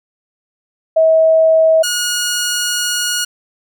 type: tone pair in turn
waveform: sine / 10% pulse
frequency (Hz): 643 / 1443.5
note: E5 / F#6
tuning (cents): -43 / -43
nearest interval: octave + major second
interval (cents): 1400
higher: second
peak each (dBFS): -7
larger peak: neither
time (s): 0.96-1.83 / 1.83-3.25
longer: second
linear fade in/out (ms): 10
effects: none